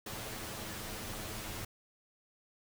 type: noise with comb filter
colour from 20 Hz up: pink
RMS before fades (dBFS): -42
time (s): 0.06-1.65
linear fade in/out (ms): 5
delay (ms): 9.3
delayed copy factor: +0.65
effects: none